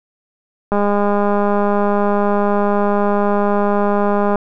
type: click train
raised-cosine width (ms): 1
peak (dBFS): -4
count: 743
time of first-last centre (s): 0.72-4.357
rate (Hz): 204
effects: none